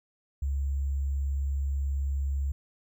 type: tone with sample-and-hold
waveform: sine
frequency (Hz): 69.2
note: C#2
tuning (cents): -2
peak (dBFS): -26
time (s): 0.42-2.52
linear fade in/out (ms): 5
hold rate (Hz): 7350
effects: none